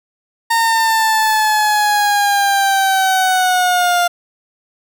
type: linear sweep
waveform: 30% pulse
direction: down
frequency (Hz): 920 to 698.5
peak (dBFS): -9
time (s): 0.5-4.08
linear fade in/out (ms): 10
effects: none

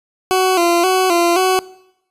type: tone with vibrato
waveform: 20% pulse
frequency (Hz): 358.2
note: F4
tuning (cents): +44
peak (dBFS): -7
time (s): 0.31-1.59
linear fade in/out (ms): 0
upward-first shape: square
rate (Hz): 1.9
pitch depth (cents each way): 73
effects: noise-tail reverb RT60 0.8 s tail -21 dB re dry + resampled to 32000 Hz

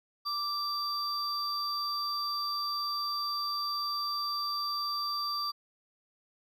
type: tone pair together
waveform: triangle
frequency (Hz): 1174.7 / 4699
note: D6 / D8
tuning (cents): 0 / 0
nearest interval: 2 octaves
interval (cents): 2400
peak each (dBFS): -32 / -32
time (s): 0.25-5.52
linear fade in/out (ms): 20
effects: none

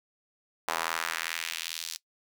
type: tone with high-pass filter sweep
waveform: sawtooth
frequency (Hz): 82.41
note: E2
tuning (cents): 0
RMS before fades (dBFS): -34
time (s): 0.68-1.97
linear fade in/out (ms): 0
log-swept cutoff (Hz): 850 to 4700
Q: 1.4
effects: noise-tail reverb RT60 0.1 s tail -20 dB re dry

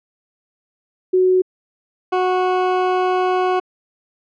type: tone pair in turn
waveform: sine / 20% pulse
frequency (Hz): 370 / 367.7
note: F#4 / F#4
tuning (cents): 0 / -11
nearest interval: unison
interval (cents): 11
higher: first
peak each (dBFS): -11 / -10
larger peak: second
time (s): 1.13-1.42 / 2.12-3.6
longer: second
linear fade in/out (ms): 10
effects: low-pass 2000 Hz 12 dB/octave

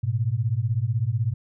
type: beating tone pair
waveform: sine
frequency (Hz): 106.3 / 122.3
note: G#2 / B2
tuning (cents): +41 / -16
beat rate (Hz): 16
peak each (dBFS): -24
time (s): 0.03-1.34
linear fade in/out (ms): 10
effects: none

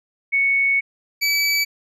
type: tone pair in turn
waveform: sine / 25% pulse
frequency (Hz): 2217 / 2295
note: C#7 / D7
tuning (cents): 0 / -40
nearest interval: minor second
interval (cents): 60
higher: second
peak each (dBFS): -15 / -13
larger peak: second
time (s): 0.32-0.81 / 1.21-1.65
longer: first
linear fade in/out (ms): 20
effects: resampled to 32000 Hz

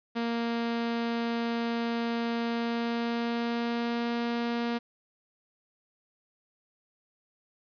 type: tone with pitch glide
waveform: sawtooth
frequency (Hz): 233.1 to 235.9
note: A#3 to A#3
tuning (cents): 0 to +21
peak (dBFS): -24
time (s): 0.15-4.79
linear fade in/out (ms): 20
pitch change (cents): +21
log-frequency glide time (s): 2.44-4.12
effects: resampled to 11025 Hz + 9-bit

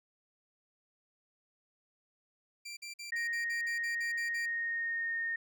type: tone bursts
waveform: 20% pulse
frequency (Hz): 2357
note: D7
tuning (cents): +6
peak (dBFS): -37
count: 11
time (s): 2.65-4.46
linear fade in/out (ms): 10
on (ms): 120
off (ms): 49
type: tone with pitch glide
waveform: sine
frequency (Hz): 1864.7 to 1840.1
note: A#6 to A#6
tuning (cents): 0 to -23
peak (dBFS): -32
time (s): 3.12-5.36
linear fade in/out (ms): 5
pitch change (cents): -23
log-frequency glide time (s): 4.37-5.18
effects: none

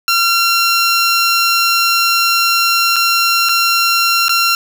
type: tone with dropouts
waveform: 15% pulse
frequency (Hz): 1370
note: F6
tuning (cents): -34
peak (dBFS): -4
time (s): 0.08-4.55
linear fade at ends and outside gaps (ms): 1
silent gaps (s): 2.96-2.964 / 3.488-3.492 / 4.283-4.293
effects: none

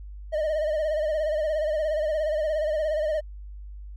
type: tone with vibrato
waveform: triangle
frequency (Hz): 616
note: D#5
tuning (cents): -17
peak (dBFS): -21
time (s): 0.32-3.21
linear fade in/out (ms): 20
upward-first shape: sine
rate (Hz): 17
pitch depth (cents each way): 67
effects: added 50 Hz sine -37 dBFS peak until 3.96 s

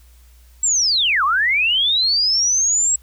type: linear two-way sweep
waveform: sine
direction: down then up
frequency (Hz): 7720 to 1053 to 7720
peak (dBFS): -14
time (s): 0.63-2.96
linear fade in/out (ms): 5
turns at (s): 1.24
effects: added 60 Hz sine -45 dBFS peak until 3.02 s + white hiss -56 dBFS RMS until 3.02 s

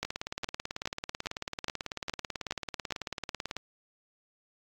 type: two click trains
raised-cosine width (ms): 0.2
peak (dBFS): -14 / -17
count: 8 / 65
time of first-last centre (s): 0.03-2.923 / 0.05-3.566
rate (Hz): 2.42 / 18.2
effects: AAC 64 kbps

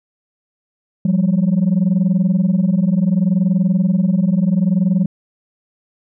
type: tone pair together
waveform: sine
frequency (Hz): 174.61 / 195.29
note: F3 / G3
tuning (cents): 0 / -6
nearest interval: major second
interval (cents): 194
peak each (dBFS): -13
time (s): 1.05-5.06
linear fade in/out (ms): 5
effects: tanh soft clip ceiling -9 dBFS

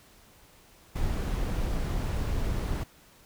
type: noise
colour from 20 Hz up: brown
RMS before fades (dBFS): -29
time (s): 0.95-2.84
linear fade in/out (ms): 10
effects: pink hiss -57 dBFS RMS until 3.25 s

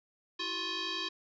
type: tone with frequency modulation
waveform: sine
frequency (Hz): 328.5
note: E4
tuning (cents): -6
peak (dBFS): -33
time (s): 0.39-1.09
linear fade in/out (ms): 10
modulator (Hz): 708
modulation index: 6.3
effects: none

